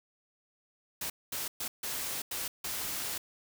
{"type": "noise bursts at uneven times", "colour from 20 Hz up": "white", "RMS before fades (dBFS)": -36, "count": 6, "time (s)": [[1.01, 1.1], [1.32, 1.48], [1.6, 1.68], [1.83, 2.22], [2.31, 2.48], [2.64, 3.18]], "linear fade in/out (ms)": 5, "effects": []}